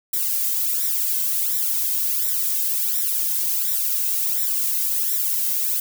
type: noise with flanger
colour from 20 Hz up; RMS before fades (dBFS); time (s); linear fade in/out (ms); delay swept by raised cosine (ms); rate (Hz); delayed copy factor
violet; -22; 0.13-5.8; 5; 0.53 to 1.93; 1.4; +1
effects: none